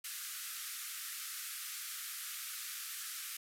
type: band-pass noise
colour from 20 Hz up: white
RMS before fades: -44 dBFS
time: 0.04-3.37 s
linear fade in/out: 5 ms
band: 1200 to 15000 Hz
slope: 96 dB/octave
effects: none